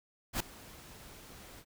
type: noise with ADSR envelope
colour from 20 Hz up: pink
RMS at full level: -30 dBFS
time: 0.33-1.65 s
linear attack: 72 ms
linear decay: 3 ms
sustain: -22 dB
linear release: 60 ms
effects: none